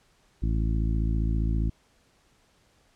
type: harmonic tone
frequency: 55 Hz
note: A1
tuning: in tune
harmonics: 1 / 2 / 3 / 4 / 5 / 6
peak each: -24 / -30 / -34 / -36 / -38 / -40 dBFS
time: 0.42-1.7 s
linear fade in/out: 10 ms
effects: pink hiss -64 dBFS RMS until 2.95 s + low-pass 9000 Hz 12 dB/octave